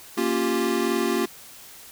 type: chord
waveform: square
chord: G half-diminished seventh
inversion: first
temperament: equal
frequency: 233.1 / 277.2 / 349.2 / 392 Hz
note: Bb3 / Db4 / F4 / G4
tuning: 0 / 0 / 0 / 0 cents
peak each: -28 / -30 / -26 / -28 dBFS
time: 0.17-1.26 s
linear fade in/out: 10 ms
effects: white hiss -45 dBFS RMS until 1.91 s